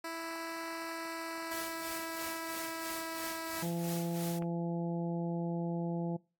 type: tone with pitch glide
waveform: 10% pulse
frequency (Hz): 329.6 to 326.6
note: E4 to E4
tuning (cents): 0 to -16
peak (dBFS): -30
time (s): 0.04-3.63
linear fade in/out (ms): 5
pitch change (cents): -16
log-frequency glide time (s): 0.76-3.25
type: noise with tremolo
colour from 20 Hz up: white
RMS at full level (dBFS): -43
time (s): 1.51-4.39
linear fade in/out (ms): 5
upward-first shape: sine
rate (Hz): 3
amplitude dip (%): 65
type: harmonic tone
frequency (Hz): 170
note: F3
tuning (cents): -46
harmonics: 1 / 2 / 3 / 4 / 5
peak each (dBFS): -34 / -40 / -44 / -46 / -48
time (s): 3.62-6.17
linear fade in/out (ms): 10
type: click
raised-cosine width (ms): 0.5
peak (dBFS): -30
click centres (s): 4.423
effects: noise-tail reverb RT60 0.3 s tail -22 dB re dry + AAC 64 kbps